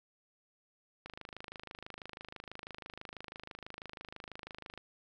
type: click train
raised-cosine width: 0.3 ms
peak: -28 dBFS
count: 98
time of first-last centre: 1.06-4.776 s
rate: 26.1 Hz
effects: none